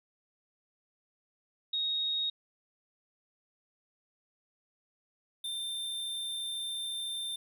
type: tone pair in turn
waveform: sine / square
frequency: 3753 / 3587 Hz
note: A#7 / A7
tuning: +11 / +33 cents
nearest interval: minor second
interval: 78 cents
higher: first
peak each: -29 / -35 dBFS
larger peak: first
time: 1.73-2.3 / 5.44-7.36 s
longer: second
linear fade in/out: 5 ms
effects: none